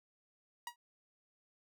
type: tone with exponential decay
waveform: sawtooth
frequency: 957 Hz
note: A#5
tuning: 45 cents sharp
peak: -33 dBFS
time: 0.67-0.76 s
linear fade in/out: 2 ms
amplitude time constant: 18 ms
effects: none